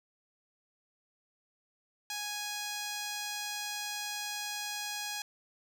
5% pulse tone with notch filter, 830 Hz, G#5, 1 cent flat, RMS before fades -38 dBFS, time 2.1-5.22 s, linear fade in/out 2 ms, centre 10000 Hz, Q 1.7, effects none

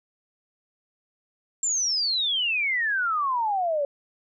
sine exponential sweep, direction down, 7459 to 554.4 Hz, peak -22 dBFS, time 1.63-3.85 s, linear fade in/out 2 ms, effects none

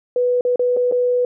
sine tone with dropouts, 493.3 Hz, B4, 2 cents flat, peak -14 dBFS, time 0.16-1.25 s, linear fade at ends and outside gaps 2 ms, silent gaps 0.41-0.45 / 0.559-0.594 / 0.766-0.77 / 0.914-0.922 s, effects none

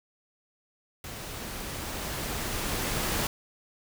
pink noise with level ramp, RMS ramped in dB -40 to -28 dBFS, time 1.04-3.27 s, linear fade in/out 2 ms, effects none

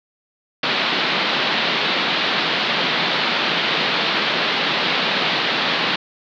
white band-pass noise, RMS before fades -20 dBFS, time 0.63-5.96 s, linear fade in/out 5 ms, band 140 to 4200 Hz, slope 48 dB/octave, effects none

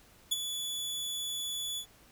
sawtooth tone with ADSR envelope, 3436 Hz, A7, 42 cents flat, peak -22 dBFS, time 0.31-1.86 s, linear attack 12 ms, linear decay 27 ms, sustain -9 dB, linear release 81 ms, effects pink hiss -60 dBFS RMS until 2.11 s

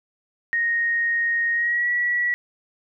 sine tone with pitch glide, 1864.7 to 1937.2 Hz, A#6 to B6, 0 to -34 cents, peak -19 dBFS, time 0.53-2.34 s, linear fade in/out 0 ms, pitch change +66 cents, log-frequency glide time 1.53-1.89 s, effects none

